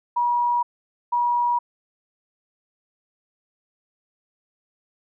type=tone bursts at uneven times; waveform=sine; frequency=962 Hz; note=B5; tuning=46 cents flat; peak=-18 dBFS; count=2; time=0.16-0.63 / 1.12-1.59 s; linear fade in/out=10 ms; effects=none